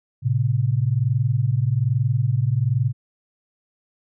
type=tone pair together; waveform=sine; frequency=112.01 / 133.2 Hz; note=A2 / C3; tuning=+31 / +31 cents; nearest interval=minor third; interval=300 cents; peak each=-20 dBFS; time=0.22-2.93 s; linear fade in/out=50 ms; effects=none